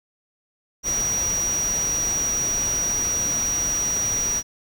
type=tone in noise; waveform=sine; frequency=5770 Hz; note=F#8; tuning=44 cents flat; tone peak=-21 dBFS; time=0.83-4.43 s; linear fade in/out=50 ms; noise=pink; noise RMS=-32 dBFS; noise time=0.83-4.43 s; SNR=+8 dB; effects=none